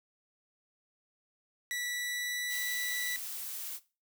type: tone with pitch glide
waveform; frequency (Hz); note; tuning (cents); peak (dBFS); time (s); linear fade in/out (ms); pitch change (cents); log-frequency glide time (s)
sawtooth; 1954 to 1967.6; B6 to B6; -19 to -7; -30; 1.71-3.16; 0; +12; 1.87-2.68
type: noise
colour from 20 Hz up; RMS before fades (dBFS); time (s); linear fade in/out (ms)
blue; -40; 2.48-3.8; 50
effects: noise-tail reverb RT60 0.3 s tail -17 dB re dry